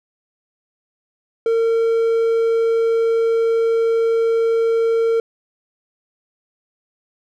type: tone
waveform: triangle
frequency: 456.3 Hz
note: A#4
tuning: 37 cents flat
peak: -12 dBFS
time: 1.46-5.2 s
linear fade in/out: 2 ms
effects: none